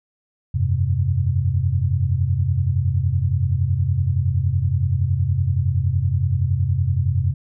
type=chord; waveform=sine; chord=F suspended second; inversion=none; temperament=equal; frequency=87.31 / 98 / 130.81 Hz; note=F2 / G2 / C3; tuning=0 / 0 / 0 cents; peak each=-21 dBFS; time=0.54-7.34 s; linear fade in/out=10 ms; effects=none